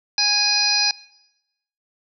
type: harmonic tone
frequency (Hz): 826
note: G#5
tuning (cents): -10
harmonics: 1 / 2 / 3 / 5 / 6 / 7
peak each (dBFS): -29 / -30 / -25 / -21 / -19 / -26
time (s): 0.18-0.91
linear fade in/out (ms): 2
effects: noise-tail reverb RT60 0.9 s tail -22 dB re dry